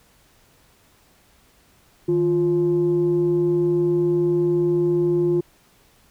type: tone pair together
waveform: sine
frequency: 156.58 / 350 Hz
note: D#3 / F4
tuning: +11 / +4 cents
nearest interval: octave + major second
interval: 1393 cents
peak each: -23 / -16 dBFS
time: 2.08-5.41 s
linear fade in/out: 10 ms
effects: tanh soft clip ceiling -12 dBFS + pink hiss -57 dBFS RMS until 6.1 s